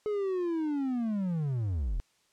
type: linear sweep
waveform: triangle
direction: down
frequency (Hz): 427.6 to 34.65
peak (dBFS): -26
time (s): 0.06-2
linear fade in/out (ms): 0
effects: white hiss -69 dBFS RMS until 2.32 s + low-pass 8000 Hz 12 dB/octave